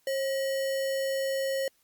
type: tone with sample-and-hold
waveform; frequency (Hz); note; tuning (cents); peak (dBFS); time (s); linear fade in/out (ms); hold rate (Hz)
sine; 540; C#5; -45; -26; 0.07-1.68; 2; 2450
effects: white hiss -68 dBFS RMS until 1.83 s + MP3 96 kbps